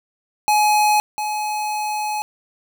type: tone pair in turn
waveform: square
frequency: 843 / 846.1 Hz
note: G#5 / G#5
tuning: +26 / +32 cents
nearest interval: unison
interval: 6 cents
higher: second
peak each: -14 / -22 dBFS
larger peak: first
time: 0.48-1 / 1.18-2.22 s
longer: second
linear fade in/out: 0 ms
effects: 8-bit